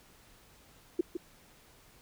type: tone with echo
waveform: sine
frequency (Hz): 347.4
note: F4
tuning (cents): -9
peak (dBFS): -23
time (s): 0.99-1.01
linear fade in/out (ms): 5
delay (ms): 160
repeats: 1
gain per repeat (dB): -8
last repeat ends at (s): 1.17
effects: pink hiss -60 dBFS RMS until 2.01 s